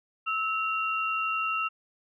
sine tone pair together, 1304.4 / 2756 Hz, E6 / F7, -19 / -24 cents, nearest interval octave + minor second, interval 1295 cents, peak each -28 / -30 dBFS, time 0.26-1.69 s, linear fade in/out 20 ms, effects none

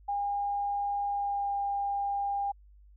sine tone with pitch glide, 809 to 802.5 Hz, G#5 to G5, -46 to +40 cents, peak -28 dBFS, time 0.08-2.52 s, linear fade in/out 10 ms, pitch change -14 cents, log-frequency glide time 1.07-1.55 s, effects added 50 Hz sine -53 dBFS peak until 2.96 s

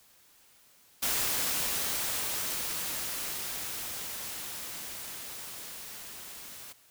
white noise with level ramp, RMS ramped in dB -29 to -46 dBFS, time 1.02-6.73 s, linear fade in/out 10 ms, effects white hiss -61 dBFS RMS until 6.9 s

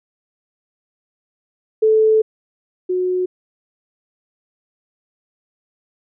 sine tone pair in turn, 436.9 / 365.5 Hz, A4 / F#4, -12 / -21 cents, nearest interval minor third, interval 309 cents, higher first, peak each -10 / -16 dBFS, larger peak first, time 1.82-2.22 / 2.89-3.26 s, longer first, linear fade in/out 10 ms, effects none

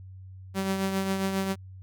sawtooth tone with tremolo, 192.7 Hz, G3, 29 cents flat, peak -20 dBFS, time 0.54-1.56 s, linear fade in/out 50 ms, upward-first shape triangle, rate 7.4 Hz, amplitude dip 50%, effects added 94 Hz sine -42 dBFS peak until 1.82 s

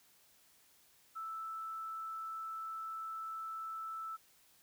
sine tone, 1318.5 Hz, E6, in tune, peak -40 dBFS, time 1.15-4.17 s, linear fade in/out 20 ms, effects white hiss -67 dBFS RMS until 4.62 s

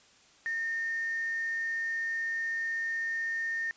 sine tone with quantisation, 1824 Hz, A#6, 38 cents flat, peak -30 dBFS, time 0.46-3.71 s, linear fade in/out 0 ms, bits 7, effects white hiss -60 dBFS RMS until 3.76 s + resampled to 16000 Hz

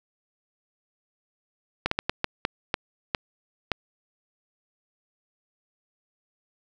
slowing click train, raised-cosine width 0.3 ms, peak -7 dBFS, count 9, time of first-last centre 1.86-3.717 s, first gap 54 ms, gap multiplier 1.4, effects none

